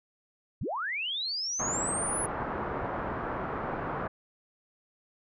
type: linear sweep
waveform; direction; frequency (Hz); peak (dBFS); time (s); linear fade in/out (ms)
sine; up; 51.5 to 10480; -30; 0.61-2.26; 5
type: low-pass noise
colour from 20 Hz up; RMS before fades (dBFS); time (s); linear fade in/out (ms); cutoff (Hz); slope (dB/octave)
white; -34; 1.59-4.08; 10; 1300; 24
effects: none